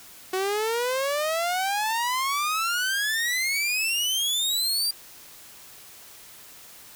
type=exponential sweep; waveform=sawtooth; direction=up; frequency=369 to 4775 Hz; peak=-20 dBFS; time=0.33-4.91 s; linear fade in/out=5 ms; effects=white hiss -47 dBFS RMS until 6.95 s